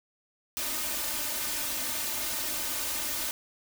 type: noise with comb filter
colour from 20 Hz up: white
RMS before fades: -32 dBFS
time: 0.57-3.31 s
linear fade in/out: 0 ms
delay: 3.3 ms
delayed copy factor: +0.8
effects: none